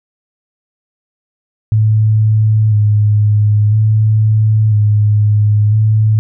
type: tone with vibrato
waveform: sine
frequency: 106.8 Hz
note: G#2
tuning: 49 cents sharp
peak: -7 dBFS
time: 1.72-6.19 s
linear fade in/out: 0 ms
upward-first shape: square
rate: 0.5 Hz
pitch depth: 27 cents each way
effects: none